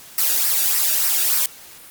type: noise with flanger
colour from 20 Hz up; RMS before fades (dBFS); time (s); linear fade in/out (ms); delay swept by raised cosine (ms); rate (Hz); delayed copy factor
blue; -18; 0.18-1.46; 2; 0.28 to 0.97; 3.4; -0.55
effects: white hiss -42 dBFS RMS until 1.9 s + Opus 48 kbps